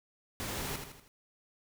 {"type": "noise with echo", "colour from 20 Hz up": "pink", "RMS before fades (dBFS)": -38, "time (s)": [0.4, 0.76], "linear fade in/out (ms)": 0, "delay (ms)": 80, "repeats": 4, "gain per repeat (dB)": -6, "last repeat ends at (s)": 1.08, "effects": []}